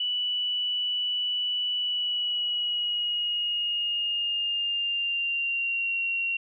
sine tone with pitch glide, 2960 to 2746 Hz, F#7 to F7, 0 to -30 cents, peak -25 dBFS, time 0-6.37 s, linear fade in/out 5 ms, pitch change -130 cents, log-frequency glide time 1.76-5.97 s, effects none

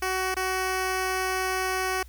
10% pulse tone with dropouts, 374.6 Hz, F#4, 21 cents sharp, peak -17 dBFS, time 0.02-2.03 s, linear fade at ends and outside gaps 5 ms, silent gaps 0.344-0.366 s, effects added 60 Hz sine -44 dBFS peak until 2.08 s + white hiss -58 dBFS RMS until 2.08 s

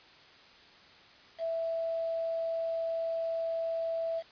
sine tone with quantisation, 659.3 Hz, E5, in tune, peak -30 dBFS, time 1.38-4.23 s, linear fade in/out 50 ms, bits 8, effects white hiss -56 dBFS RMS until 4.31 s + resampled to 11025 Hz

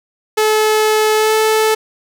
sawtooth tone with pitch glide, 431.4 to 436.7 Hz, A4 to A4, -34 to -13 cents, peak -7 dBFS, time 0.37-1.75 s, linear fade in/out 10 ms, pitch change +21 cents, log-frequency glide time 1.16-1.34 s, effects 8-bit

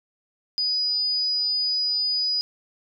sine tone, 4949 Hz, D#8, 10 cents flat, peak -21 dBFS, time 0.58-2.41 s, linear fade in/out 0 ms, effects none

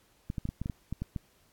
clicks, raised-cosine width 5 ms, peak -21 dBFS, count 10, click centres 0.301 / 0.382 / 0.454 / 0.49 / 0.616 / 0.659 / 0.698 / 0.926 / 1.02 / 1.162 s, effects pink hiss -66 dBFS RMS until 1.52 s + AAC 64 kbps

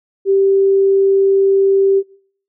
sine tone, 390.7 Hz, G4, 6 cents flat, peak -9 dBFS, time 0.25-2.03 s, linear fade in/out 50 ms, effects noise-tail reverb RT60 0.6 s tail -22 dB re dry

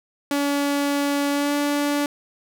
sawtooth tone with pitch glide, 284.6 to 289.2 Hz, C#4 to D4, +46 to -27 cents, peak -16 dBFS, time 0.31-2.06 s, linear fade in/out 2 ms, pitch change +27 cents, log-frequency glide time 1.31-1.54 s, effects none

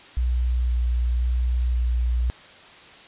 sine tone with vibrato, 60.7 Hz, B1, 29 cents flat, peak -19 dBFS, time 0.17-2.3 s, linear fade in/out 0 ms, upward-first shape square, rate 0.96 Hz, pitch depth 13 cents each way, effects white hiss -46 dBFS RMS until 3.07 s + resampled to 8000 Hz

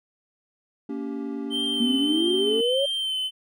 triangle chord, G diminished, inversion first, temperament equal with one note detuned, 233.1 / 283.3 / 392 Hz, Bb3 / Db4 / G4, 0 / +38 / 0 cents, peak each -31 / -29 / -34 dBFS, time 0.89-2.61 s, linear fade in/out 5 ms
triangle tone with vibrato, 3100 Hz, G7, 20 cents flat, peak -23 dBFS, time 1.5-3.31 s, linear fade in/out 50 ms, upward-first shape sine, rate 1.6 Hz, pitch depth 32 cents each way
sine exponential sweep, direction up, 233.1 to 571 Hz, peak -21 dBFS, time 1.8-2.86 s, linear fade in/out 10 ms
effects none

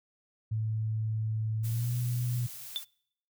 sine tone with pitch glide, 109.7 to 121.72 Hz, A2 to B2, -5 to -25 cents, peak -28 dBFS, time 0.51-2.47 s, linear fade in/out 10 ms, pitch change +180 cents, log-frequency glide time 1.6-1.91 s
blue noise, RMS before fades -44 dBFS, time 1.63-2.85 s, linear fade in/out 20 ms
sine tone with exponential decay, 3520 Hz, A7, in tune, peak -25 dBFS, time 2.76-2.84 s, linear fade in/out 0 ms, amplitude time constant 16 ms
effects noise-tail reverb RT60 0.7 s tail -25 dB re dry

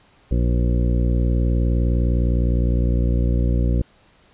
harmonic tone, 59.7 Hz, A#1, 42 cents sharp, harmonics 1 / 2 / 3 / 4 / 5 / 6 / 8 / 9, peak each -17 / -23 / -27 / -29 / -31 / -33 / -35 / -36 dBFS, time 0.31-3.82 s, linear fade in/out 5 ms, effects pink hiss -55 dBFS RMS until 4.33 s + resampled to 8000 Hz

